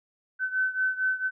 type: beating tone pair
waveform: sine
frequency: 1520 / 1524.4 Hz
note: F#6 / G6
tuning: +46 / -49 cents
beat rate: 4.4 Hz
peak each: -26 / -29 dBFS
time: 0.39-1.31 s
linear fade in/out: 50 ms
effects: none